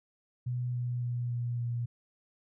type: tone with pitch steps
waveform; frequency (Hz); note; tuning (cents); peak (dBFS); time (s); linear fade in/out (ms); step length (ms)
sine; 123.47 / 122.4 / 121.35 / 120.3 / 119.26; B2 / B2 / B2 / B2 / A#2; 0 / -15 / -30 / -45 / +40; -30; 0.46-1.86; 10; 280
effects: none